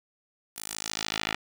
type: tone with band-pass filter sweep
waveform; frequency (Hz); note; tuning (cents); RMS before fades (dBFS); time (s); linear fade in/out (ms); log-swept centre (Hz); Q
10% pulse; 53.5; A1; -48; -34; 0.56-1.35; 5; 12000 to 2400; 1.2
effects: none